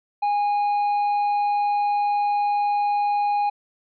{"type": "tone", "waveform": "triangle", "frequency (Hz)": 822, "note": "G#5", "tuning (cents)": -18, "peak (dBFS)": -17, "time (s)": [0.22, 3.5], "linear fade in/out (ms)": 10, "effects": ["resampled to 11025 Hz"]}